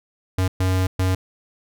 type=tone bursts at uneven times; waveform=square; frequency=93.1 Hz; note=F#2; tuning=11 cents sharp; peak=-18 dBFS; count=3; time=0.38-0.48 / 0.6-0.87 / 0.99-1.15 s; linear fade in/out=5 ms; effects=none